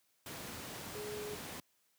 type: tone in noise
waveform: sine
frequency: 419.8 Hz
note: G#4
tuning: 19 cents sharp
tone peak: -41 dBFS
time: 0.95-1.35 s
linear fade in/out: 2 ms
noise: pink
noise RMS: -45 dBFS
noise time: 0.26-1.6 s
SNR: +1 dB
effects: white hiss -75 dBFS RMS until 1.98 s + high-pass 100 Hz 12 dB/octave